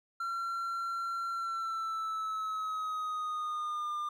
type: tone with pitch glide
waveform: triangle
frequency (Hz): 1364 to 1201.2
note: F6 to D6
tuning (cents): -41 to +39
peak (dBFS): -31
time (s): 0.2-4.09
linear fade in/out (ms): 5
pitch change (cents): -220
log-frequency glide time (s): 1.31-3.96
effects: none